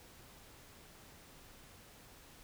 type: silence
effects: pink hiss -58 dBFS RMS until 2.43 s